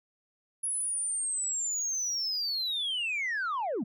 sine linear sweep, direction down, 10490 to 174.61 Hz, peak -27 dBFS, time 0.63-3.84 s, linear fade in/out 10 ms, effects tanh soft clip ceiling -27 dBFS

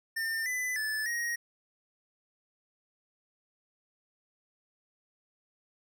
square tone with pitch steps, 1804 / 2003 / 1743 / 1882 Hz, A6 / B6 / A6 / A#6, +43 / +24 / -17 / +16 cents, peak -31 dBFS, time 0.16-1.36 s, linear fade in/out 10 ms, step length 300 ms, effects none

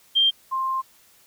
sine tone pair in turn, 3176 / 1054.4 Hz, G7 / C6, +22 / +13 cents, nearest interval octave + perfect fifth, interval 1909 cents, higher first, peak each -15 / -22 dBFS, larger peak first, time 0.15-0.31 / 0.51-0.82 s, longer second, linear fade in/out 20 ms, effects white hiss -56 dBFS RMS until 1.26 s

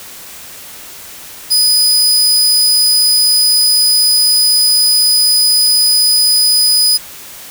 sawtooth tone, 4978 Hz, D#8, in tune, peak -5 dBFS, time 1.5-6.98 s, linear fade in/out 20 ms, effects white hiss -32 dBFS RMS until 7.5 s

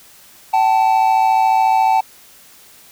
triangle tone pair together, 765.9 / 880 Hz, G5 / A5, -40 / 0 cents, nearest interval major second, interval 240 cents, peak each -12 dBFS, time 0.53-2.01 s, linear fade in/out 10 ms, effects white hiss -45 dBFS RMS until 2.91 s

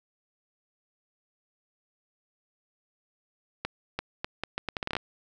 accelerating click train, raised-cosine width 0.3 ms, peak -14 dBFS, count 13, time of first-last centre 3.65-4.967 s, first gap 340 ms, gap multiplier 0.75, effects none

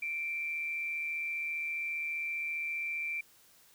sine tone with amplitude modulation, 2349 Hz, D7, in tune, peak -31 dBFS, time 0.02-3.21 s, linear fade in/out 5 ms, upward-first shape sine, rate 155 Hz, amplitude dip 40%, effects white hiss -62 dBFS RMS until 3.74 s

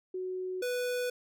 sine / square tone pair in turn, 370 / 493.9 Hz, F#4 / B4, 0 / 0 cents, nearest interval perfect fourth, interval 500 cents, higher second, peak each -33 / -31 dBFS, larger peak second, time 0.14-0.62 / 0.62-1.1 s, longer neither, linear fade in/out 5 ms, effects none

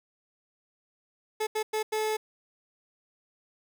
30% pulse tone bursts at uneven times, 432.7 Hz, A4, 29 cents flat, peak -24 dBFS, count 4, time 1.4-1.47 / 1.55-1.63 / 1.73-1.83 / 1.92-2.17 s, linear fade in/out 10 ms, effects none

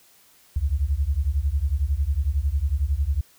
sine beating tone pair, 65.41 / 76.41 Hz, C2 / D#2, 0 / -31 cents, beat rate 11 Hz, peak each -23 dBFS, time 0.56-3.21 s, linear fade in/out 5 ms, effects white hiss -56 dBFS RMS until 3.38 s

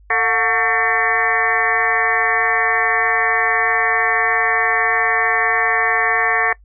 harmonic tone with a mistuned harmonic, 224.6 Hz, A3, 36 cents sharp, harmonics 2 / 3 / 4 / 5 / 6 / 7 / 8 / 9 / 10, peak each -25 / -23 / -28 / -21 / -29 / -29 / -18 / -22 / -26 dBFS, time 0.1-6.53 s, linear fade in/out 5 ms, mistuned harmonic 3, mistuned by +110 cents, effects noise-tail reverb RT60 0.1 s tail -21 dB re dry + added 50 Hz sine -44 dBFS peak until 6.64 s

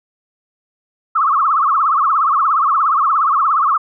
sine tone with vibrato, 1201 Hz, D6, 38 cents sharp, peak -11 dBFS, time 1.15-3.78 s, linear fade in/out 10 ms, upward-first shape triangle, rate 17 Hz, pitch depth 220 cents each way, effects none

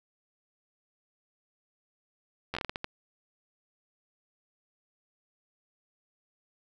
slowing click train, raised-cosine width 0.3 ms, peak -17 dBFS, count 9, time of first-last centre 2.54-2.844 s, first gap 11 ms, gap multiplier 1.34, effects none

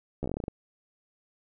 slowing click train, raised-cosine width 2 ms, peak -19 dBFS, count 11, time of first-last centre 0.23-0.481 s, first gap 13 ms, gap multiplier 1.14, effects none

